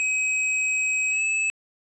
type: tone with pitch glide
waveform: square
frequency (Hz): 2538 to 2603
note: D#7 to E7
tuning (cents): +34 to -22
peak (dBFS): -22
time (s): 0-1.5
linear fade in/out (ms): 0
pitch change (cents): +44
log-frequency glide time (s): 1.09-1.23
effects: resampled to 24000 Hz